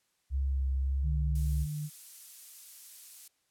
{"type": "tone with vibrato", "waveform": "sine", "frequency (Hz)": 67.2, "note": "C2", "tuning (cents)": 47, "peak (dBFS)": -27, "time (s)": [0.3, 1.67], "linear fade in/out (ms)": 50, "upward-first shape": "sine", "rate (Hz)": 1.8, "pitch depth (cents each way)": 19}
{"type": "tone", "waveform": "sine", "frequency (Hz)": 150, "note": "D3", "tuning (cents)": 37, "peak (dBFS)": -33, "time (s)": [1.02, 1.9], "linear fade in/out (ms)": 50}
{"type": "noise", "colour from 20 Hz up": "violet", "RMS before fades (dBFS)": -44, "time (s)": [1.35, 3.28], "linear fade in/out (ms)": 5}
{"effects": ["white hiss -75 dBFS RMS until 3.5 s", "low-pass 11000 Hz 12 dB/octave"]}